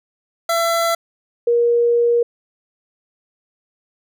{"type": "tone pair in turn", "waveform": ["25% pulse", "sine"], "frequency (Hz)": [672, 473.5], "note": ["E5", "A#4"], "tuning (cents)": [33, 27], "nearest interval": "tritone", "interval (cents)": 606, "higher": "first", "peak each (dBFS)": -12, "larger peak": "neither", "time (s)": [[0.49, 0.95], [1.47, 2.23]], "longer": "second", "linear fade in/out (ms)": 5, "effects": []}